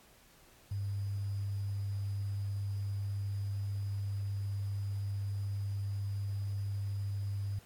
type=tone with sample-and-hold; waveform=sine; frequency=99.8 Hz; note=G2; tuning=32 cents sharp; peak=-33 dBFS; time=0.71-7.59 s; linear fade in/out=5 ms; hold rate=4900 Hz; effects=pink hiss -61 dBFS RMS until 7.65 s + AAC 64 kbps